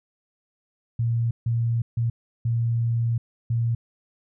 sine tone bursts at uneven times, 116.54 Hz, A#2, in tune, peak -20 dBFS, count 5, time 0.99-1.31 / 1.46-1.82 / 1.97-2.1 / 2.45-3.18 / 3.5-3.75 s, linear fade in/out 5 ms, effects none

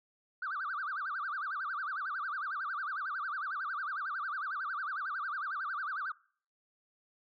sine tone with vibrato, 1346 Hz, E6, 36 cents sharp, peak -33 dBFS, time 0.42-6.12 s, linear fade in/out 5 ms, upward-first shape sine, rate 11 Hz, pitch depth 280 cents each way, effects noise-tail reverb RT60 0.5 s tail -23 dB re dry + tanh soft clip ceiling -30 dBFS

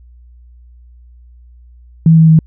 sine tone with pitch steps, 162.5 / 160.82 / 159.16 Hz, E3 / E3 / D#3, -24 / -42 / +40 cents, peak -3 dBFS, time 2.06-2.39 s, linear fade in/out 2 ms, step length 110 ms, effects added 60 Hz sine -38 dBFS peak until 2.46 s

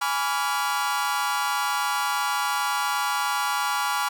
40% pulse chord, G# diminished seventh, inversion none, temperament equal with one note detuned, 830.6 / 987.8 / 1147.8 / 1396.9 Hz, G#5 / B5 / D6 / F6, 0 / 0 / -40 / 0 cents, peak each -28 dBFS, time 0.01-4.09 s, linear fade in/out 10 ms, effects none

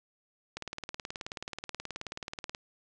click train, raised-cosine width 0.2 ms, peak -20 dBFS, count 38, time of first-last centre 0.57-2.549 s, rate 18.7 Hz, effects resampled to 22050 Hz + 9-bit

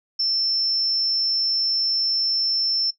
sine tone, 5350 Hz, E8, 25 cents sharp, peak -18 dBFS, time 0.19-2.91 s, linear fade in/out 10 ms, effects noise-tail reverb RT60 0.1 s tail -19 dB re dry

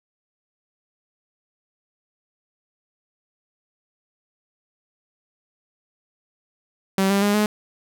sawtooth tone with pitch steps, 192.7 / 198.58 / 204.6 / 210.9 Hz, G3 / G3 / G#3 / G#3, -29 / +23 / -26 / +27 cents, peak -13 dBFS, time 6.98-7.46 s, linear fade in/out 2 ms, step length 120 ms, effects none

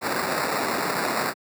white noise with sample-and-hold, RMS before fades -25 dBFS, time 0.01-1.34 s, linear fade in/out 50 ms, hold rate 3150 Hz, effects high-pass 200 Hz 12 dB/octave

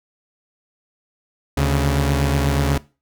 sawtooth tone pair together, 73.63 / 139 Hz, D2 / C#3, +5 / +5 cents, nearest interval major seventh, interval 1100 cents, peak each -15 dBFS, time 1.57-2.78 s, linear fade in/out 5 ms, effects noise-tail reverb RT60 0.3 s tail -20 dB re dry

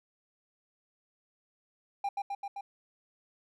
triangle tone with echo, 800 Hz, G5, 35 cents sharp, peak -27 dBFS, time 2.04-2.09 s, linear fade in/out 5 ms, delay 130 ms, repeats 4, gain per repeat -2 dB, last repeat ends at 2.61 s, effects none

